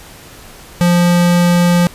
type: tone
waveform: square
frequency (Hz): 174.9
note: F3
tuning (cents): +3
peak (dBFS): -9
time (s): 0.81-1.87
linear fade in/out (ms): 0
effects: pink hiss -37 dBFS RMS until 1.94 s + resampled to 32000 Hz